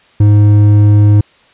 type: tone with hard clipping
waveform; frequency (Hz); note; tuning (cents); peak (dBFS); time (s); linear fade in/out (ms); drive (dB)
sine; 103.83; G#2; 0; -5; 0.2-1.21; 5; 6
effects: white hiss -47 dBFS RMS until 1.53 s + resampled to 8000 Hz